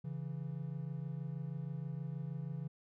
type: tone pair together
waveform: triangle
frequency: 138.59 / 164.9 Hz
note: C#3 / E3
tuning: 0 / +1 cents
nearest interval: minor third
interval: 301 cents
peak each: -39 / -40 dBFS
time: 0.04-2.68 s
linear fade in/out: 10 ms
effects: none